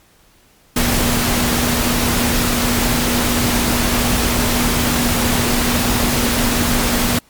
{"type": "tone in noise", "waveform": "sine", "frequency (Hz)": 240.8, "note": "B3", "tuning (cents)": -44, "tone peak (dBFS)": -20, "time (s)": [0.76, 7.19], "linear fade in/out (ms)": 5, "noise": "pink", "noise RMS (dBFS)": -17, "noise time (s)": [0.76, 7.19], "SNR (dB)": -6, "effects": ["pink hiss -52 dBFS RMS until 7.29 s", "MP3 96 kbps"]}